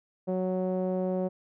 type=tone with low-pass filter; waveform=sawtooth; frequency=185 Hz; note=F#3; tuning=in tune; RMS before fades=-29 dBFS; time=0.27-1.29 s; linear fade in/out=20 ms; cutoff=570 Hz; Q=2.8; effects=none